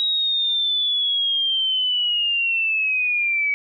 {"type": "linear sweep", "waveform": "sine", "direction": "down", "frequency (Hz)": [3830, 2263], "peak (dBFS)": -18, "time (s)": [0, 3.54], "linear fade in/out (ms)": 0, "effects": []}